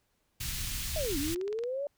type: band-stop noise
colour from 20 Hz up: pink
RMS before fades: -35 dBFS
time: 0.4-1.35 s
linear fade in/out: 10 ms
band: 110 to 2700 Hz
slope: 12 dB/octave
type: linear two-way sweep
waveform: sine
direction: down then up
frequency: 659.3 to 270.9 to 583 Hz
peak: -31 dBFS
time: 0.96-1.87 s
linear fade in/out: 2 ms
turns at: 1.18 s
type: clicks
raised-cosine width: 0.2 ms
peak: -29 dBFS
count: 11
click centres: 1.047 / 1.124 / 1.23 / 1.28 / 1.325 / 1.36 / 1.413 / 1.479 / 1.528 / 1.589 / 1.637 s
effects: pink hiss -75 dBFS RMS until 1.97 s